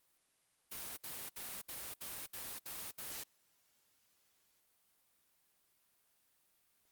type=noise bursts; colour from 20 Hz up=white; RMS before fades=-45 dBFS; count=8; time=0.71-3.238 s; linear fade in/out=10 ms; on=260 ms; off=64 ms; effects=white hiss -75 dBFS RMS until 6.91 s + Opus 32 kbps